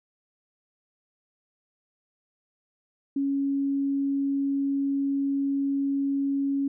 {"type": "tone", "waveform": "sine", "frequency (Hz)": 277.2, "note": "C#4", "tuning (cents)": 0, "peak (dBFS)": -23, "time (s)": [3.16, 6.68], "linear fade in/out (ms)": 5, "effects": []}